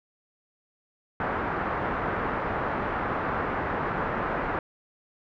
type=low-pass noise; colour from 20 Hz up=white; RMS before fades=-29 dBFS; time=1.2-4.59 s; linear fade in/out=2 ms; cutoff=1500 Hz; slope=24 dB/octave; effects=none